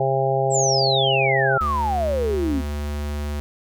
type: harmonic tone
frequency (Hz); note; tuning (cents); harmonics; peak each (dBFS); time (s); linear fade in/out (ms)
134.4; C3; +47; 1 / 3 / 4 / 5 / 6; -24 / -24 / -24 / -24 / -24; 0-1.58; 5
type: exponential sweep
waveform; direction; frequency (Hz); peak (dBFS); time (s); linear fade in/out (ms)
sine; down; 7902 to 246.9; -20; 0.5-2.63; 50
type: tone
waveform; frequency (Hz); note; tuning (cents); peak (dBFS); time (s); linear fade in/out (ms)
square; 73.42; D2; 0; -25; 1.61-3.4; 0
effects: none